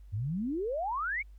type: exponential sweep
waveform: sine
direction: up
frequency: 92.5 to 2308 Hz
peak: -30 dBFS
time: 0.12-1.23 s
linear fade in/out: 20 ms
effects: added 50 Hz sine -48 dBFS peak until 1.38 s + pink hiss -75 dBFS RMS until 1.38 s